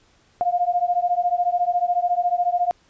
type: beating tone pair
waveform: sine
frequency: 701 / 715 Hz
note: F5 / F5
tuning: +6 / +41 cents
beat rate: 14 Hz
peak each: -21 dBFS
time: 0.41-2.71 s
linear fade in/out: 0 ms
effects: pink hiss -59 dBFS RMS until 2.89 s + resampled to 16000 Hz